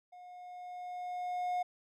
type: tone with level ramp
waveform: triangle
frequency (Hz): 720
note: F#5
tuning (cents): -47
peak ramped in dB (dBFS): -48 to -28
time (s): 0.12-1.63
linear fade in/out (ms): 10
effects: none